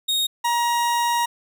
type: tone pair in turn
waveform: 40% pulse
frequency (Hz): 3729 / 947.5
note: A#7 / A#5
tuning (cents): 0 / +28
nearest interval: 2 octaves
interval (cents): 2372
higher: first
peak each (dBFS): -18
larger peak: neither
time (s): 0.08-0.27 / 0.44-1.26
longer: second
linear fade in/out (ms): 10
effects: none